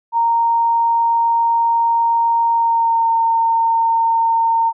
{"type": "tone with pitch glide", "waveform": "sine", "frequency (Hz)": [927, 913.7], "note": ["A#5", "A#5"], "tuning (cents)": [-10, -35], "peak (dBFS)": -12, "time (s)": [0.12, 4.73], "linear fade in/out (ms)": 50, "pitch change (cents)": -25, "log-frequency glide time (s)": [2.5, 3.1], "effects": []}